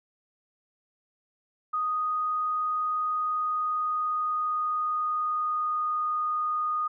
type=tone with pitch glide; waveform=sine; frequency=1243 to 1232.3 Hz; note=D#6 to D#6; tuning=-2 to -17 cents; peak=-25 dBFS; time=1.73-6.88 s; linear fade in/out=10 ms; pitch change=-15 cents; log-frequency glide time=3.08-6.06 s; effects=none